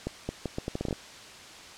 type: accelerating click train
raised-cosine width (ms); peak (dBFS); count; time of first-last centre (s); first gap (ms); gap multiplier
2; -17; 11; 0.07-0.928; 220; 0.76
effects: white hiss -46 dBFS RMS until 1.77 s + low-pass 6000 Hz 12 dB/octave